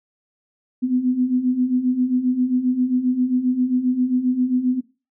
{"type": "beating tone pair", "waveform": "sine", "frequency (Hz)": [246.9, 254.4], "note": ["B3", "C4"], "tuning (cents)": [0, -48], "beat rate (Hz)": 7.5, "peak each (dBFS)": [-23, -18], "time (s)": [0.82, 4.81], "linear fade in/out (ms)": 20, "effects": ["noise-tail reverb RT60 0.3 s tail -17 dB re dry"]}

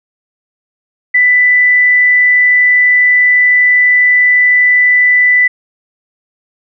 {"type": "tone", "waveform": "sine", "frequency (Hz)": 1987, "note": "B6", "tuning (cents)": 10, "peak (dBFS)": -5, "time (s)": [1.14, 5.48], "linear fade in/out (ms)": 10, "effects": []}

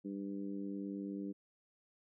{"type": "harmonic tone", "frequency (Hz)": 99, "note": "G2", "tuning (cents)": 18, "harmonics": [2, 3, 4, 5], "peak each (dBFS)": [-42, -42, -50, -54], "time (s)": [0.04, 1.33], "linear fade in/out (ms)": 20, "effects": []}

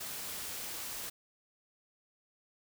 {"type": "noise", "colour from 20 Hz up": "white", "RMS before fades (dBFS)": -41, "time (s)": [0, 1.1], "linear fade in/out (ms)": 10, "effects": []}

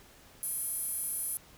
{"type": "tone with high-pass filter", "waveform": "square", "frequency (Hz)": 466.2, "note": "A#4", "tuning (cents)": 0, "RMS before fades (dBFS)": -35, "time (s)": [0.43, 1.37], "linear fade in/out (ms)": 0, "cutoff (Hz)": 11000, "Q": 9.3, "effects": ["pink hiss -57 dBFS RMS until 1.57 s"]}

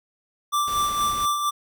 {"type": "tone with tremolo", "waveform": "square", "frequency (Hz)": 1174.7, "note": "D6", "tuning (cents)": 0, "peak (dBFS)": -20, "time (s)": [0.52, 1.51], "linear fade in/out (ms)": 20, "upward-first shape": "sine", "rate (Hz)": 4.3, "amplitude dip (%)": 45}
{"type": "noise", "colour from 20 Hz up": "pink", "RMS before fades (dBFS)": -37, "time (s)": [0.67, 1.26], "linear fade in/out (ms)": 10}
{"effects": []}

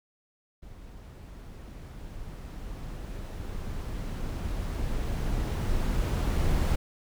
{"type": "noise with level ramp", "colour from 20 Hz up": "brown", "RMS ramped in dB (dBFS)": [-46, -24], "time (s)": [0.62, 6.76], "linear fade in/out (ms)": 10, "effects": []}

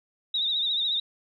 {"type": "tone with vibrato", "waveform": "sine", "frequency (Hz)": 3731, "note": "A#7", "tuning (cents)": 1, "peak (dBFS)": -23, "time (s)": [0.34, 1], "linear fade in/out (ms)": 5, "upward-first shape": "triangle", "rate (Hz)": 14, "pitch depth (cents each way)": 88, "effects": ["MP3 96 kbps"]}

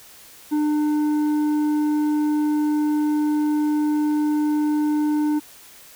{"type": "tone with tanh clipping", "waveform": "sine", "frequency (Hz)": 300, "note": "D4", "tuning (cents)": 37, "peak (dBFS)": -19, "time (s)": [0.51, 5.4], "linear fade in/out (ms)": 20, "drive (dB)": 7, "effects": ["white hiss -46 dBFS RMS until 5.95 s"]}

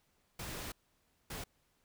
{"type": "noise bursts at uneven times", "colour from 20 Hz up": "pink", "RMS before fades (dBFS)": -43, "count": 2, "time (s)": [[0.39, 0.72], [1.3, 1.44]], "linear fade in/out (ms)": 5, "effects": ["pink hiss -75 dBFS RMS until 1.84 s"]}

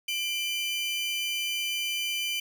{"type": "tone pair together", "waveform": "40% pulse", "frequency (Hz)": [2370, 3026], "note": ["D7", "F#7"], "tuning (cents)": [15, 38], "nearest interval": "major third", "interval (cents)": 423, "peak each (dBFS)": [-31, -30], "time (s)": [0.08, 2.4], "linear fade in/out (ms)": 5, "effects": []}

